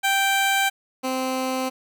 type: tone pair in turn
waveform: 15% pulse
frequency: 783 / 259.9 Hz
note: G5 / C4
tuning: -2 / -11 cents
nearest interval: octave + perfect fifth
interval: 1909 cents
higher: first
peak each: -12 / -17 dBFS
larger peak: first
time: 0.03-0.7 / 1.03-1.7 s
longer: neither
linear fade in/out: 20 ms
effects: none